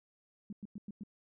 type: tone bursts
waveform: sine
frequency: 204.5 Hz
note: G#3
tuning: 26 cents flat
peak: -40 dBFS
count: 5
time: 0.5-1.035 s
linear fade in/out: 2 ms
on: 27 ms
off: 100 ms
effects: none